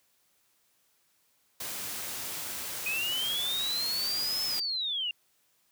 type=noise; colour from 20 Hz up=white; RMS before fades=-37 dBFS; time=1.6-4.6 s; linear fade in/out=5 ms
type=linear two-way sweep; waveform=sine; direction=up then down; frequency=2489 to 5274 to 2757 Hz; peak=-29 dBFS; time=2.86-5.11 s; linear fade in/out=2 ms; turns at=4.45 s
effects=white hiss -70 dBFS RMS until 5.71 s + high-pass 60 Hz 12 dB/octave